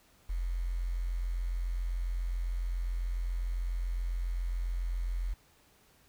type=tone with quantisation; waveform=sine; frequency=43.65 Hz; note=F1; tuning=in tune; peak=-30 dBFS; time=0.29-5.34 s; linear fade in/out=10 ms; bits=9; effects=pink hiss -64 dBFS RMS until 6.08 s